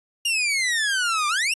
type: exponential two-way sweep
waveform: sawtooth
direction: down then up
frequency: 2854 to 1170 to 2854 Hz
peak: -17 dBFS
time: 0.25-1.54 s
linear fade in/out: 5 ms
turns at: 1.28 s
effects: resampled to 24000 Hz